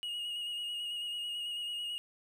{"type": "tone with vibrato", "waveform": "triangle", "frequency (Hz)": 2877, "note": "F#7", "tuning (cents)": -49, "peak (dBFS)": -34, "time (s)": [0.03, 1.98], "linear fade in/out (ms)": 0, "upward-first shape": "square", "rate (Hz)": 9.1, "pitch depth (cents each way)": 19, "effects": []}